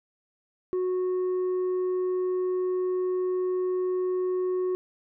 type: tone with tanh clipping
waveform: sine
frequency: 367.2 Hz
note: F#4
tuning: 13 cents flat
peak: -25 dBFS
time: 0.73-4.75 s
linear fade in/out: 0 ms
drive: 3 dB
effects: none